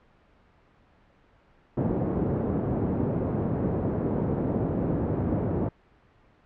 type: band-pass noise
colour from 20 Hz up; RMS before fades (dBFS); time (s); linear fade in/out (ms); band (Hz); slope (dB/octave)
pink; -27; 1.77-5.69; 5; 110 to 440; 12
effects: pink hiss -60 dBFS RMS until 6.45 s + low-pass 2000 Hz 12 dB/octave